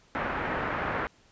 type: low-pass noise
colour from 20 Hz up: white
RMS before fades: -31 dBFS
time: 0.15-1.07 s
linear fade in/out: 0 ms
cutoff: 1800 Hz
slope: 24 dB/octave
effects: pink hiss -61 dBFS RMS until 1.31 s + resampled to 16000 Hz